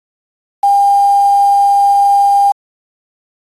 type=tone with quantisation; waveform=sine; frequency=803 Hz; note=G5; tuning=41 cents sharp; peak=-6 dBFS; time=0.63-2.52 s; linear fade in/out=5 ms; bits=5; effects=AAC 32 kbps